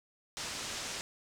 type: low-pass noise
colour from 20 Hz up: white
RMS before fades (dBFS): -40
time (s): 0.37-1.01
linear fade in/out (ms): 0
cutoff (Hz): 7500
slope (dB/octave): 24
effects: none